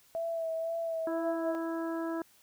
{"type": "tone with vibrato", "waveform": "sine", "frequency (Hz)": 658, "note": "E5", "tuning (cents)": -3, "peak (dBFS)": -31, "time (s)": [0.15, 1.55], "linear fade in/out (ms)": 0, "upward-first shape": "sine", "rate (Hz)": 2, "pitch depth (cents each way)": 25}
{"type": "harmonic tone", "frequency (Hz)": 329.6, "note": "E4", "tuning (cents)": 0, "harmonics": [1, 2, 3, 4, 5], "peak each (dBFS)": [-33, -39, -43, -45, -47], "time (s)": [1.07, 2.22], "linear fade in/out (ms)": 2}
{"effects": ["white hiss -63 dBFS RMS until 2.42 s"]}